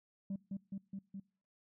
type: tone with echo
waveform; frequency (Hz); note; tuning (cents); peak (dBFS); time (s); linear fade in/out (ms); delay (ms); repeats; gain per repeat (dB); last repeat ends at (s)
sine; 195.3; G3; -6; -34; 0.3-0.36; 5; 210; 4; -2; 1.2
effects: noise-tail reverb RT60 0.5 s tail -26 dB re dry + tanh soft clip ceiling -35 dBFS